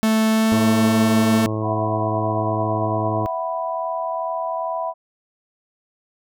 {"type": "tone with pitch glide", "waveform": "45% pulse", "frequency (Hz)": [220, 222.9], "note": ["A3", "A3"], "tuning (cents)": [0, 23], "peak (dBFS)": -15, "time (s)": [0.03, 1.46], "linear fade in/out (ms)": 0, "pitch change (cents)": 23, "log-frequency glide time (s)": [0.31, 0.61]}
{"type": "harmonic tone", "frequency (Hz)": 108.4, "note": "A2", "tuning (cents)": -25, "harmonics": [1, 2, 3, 4, 5, 6, 7, 8, 9, 10], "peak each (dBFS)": [-24, -31, -27, -31, -33, -33, -42, -43, -40, -34], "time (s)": [0.52, 3.26], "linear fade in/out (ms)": 0}
{"type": "chord", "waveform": "sine", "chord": "E suspended second", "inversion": "none", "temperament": "just", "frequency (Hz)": [659.3, 741.7, 988.9], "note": ["E5", "F#5", "B5"], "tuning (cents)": [0, 4, 2], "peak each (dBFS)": [-25, -29, -26], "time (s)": [1.61, 4.94], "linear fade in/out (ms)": 50}
{"effects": []}